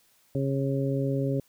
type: harmonic tone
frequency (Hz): 136.7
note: C#3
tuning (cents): -24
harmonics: 1 / 2 / 3 / 4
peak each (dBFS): -27 / -30 / -32 / -33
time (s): 0.35-1.4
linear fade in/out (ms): 2
effects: white hiss -64 dBFS RMS until 1.48 s